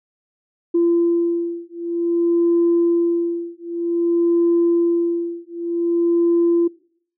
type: beating tone pair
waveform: sine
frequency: 340.8 / 341.33 Hz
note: F4 / F4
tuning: -42 / -40 cents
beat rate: 0.53 Hz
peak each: -18 dBFS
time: 0.74-6.68 s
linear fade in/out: 10 ms
effects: noise-tail reverb RT60 0.6 s tail -22 dB re dry + tanh soft clip ceiling -9 dBFS